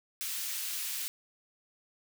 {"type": "high-pass noise", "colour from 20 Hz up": "white", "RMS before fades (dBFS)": -36, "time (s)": [0.21, 1.08], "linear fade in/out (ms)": 0, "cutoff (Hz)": 2000, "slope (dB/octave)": 12, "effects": []}